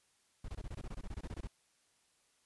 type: noise bursts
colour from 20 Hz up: brown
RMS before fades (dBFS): -42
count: 16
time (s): 0.44-1.474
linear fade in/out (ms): 5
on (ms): 44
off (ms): 22
effects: white hiss -73 dBFS RMS until 2.45 s + resampled to 24000 Hz